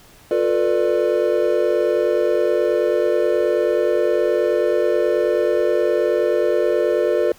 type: chord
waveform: triangle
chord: B half-diminished seventh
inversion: second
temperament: just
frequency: 355.6 / 444.5 / 493.9 / 592.7 Hz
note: F4 / A4 / B4 / D5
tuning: +31 / +18 / 0 / +16 cents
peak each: -19 dBFS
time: 0.31-7.32 s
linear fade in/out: 2 ms
effects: pink hiss -48 dBFS RMS until 7.38 s